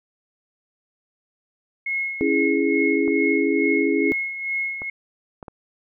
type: tone with tremolo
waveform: sine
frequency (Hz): 2169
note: C#7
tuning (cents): -38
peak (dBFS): -21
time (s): 1.86-4.9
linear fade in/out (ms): 5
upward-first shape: sine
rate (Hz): 2.3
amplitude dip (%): 60
type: chord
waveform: sine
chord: C# minor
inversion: none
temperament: equal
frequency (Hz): 277.2 / 329.6 / 415.3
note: C#4 / E4 / G#4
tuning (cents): 0 / 0 / 0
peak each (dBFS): -22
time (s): 2.21-4.12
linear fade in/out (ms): 0
type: clicks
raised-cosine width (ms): 1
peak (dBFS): -22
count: 4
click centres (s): 3.079 / 4.819 / 5.428 / 5.482
effects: none